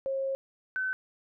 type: tone pair in turn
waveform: sine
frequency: 539 / 1521 Hz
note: C#5 / F#6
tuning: -49 / +47 cents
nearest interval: octave + tritone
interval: 1796 cents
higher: second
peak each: -28 dBFS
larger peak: neither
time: 0.06-0.35 / 0.76-0.93 s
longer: first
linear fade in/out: 0 ms
effects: none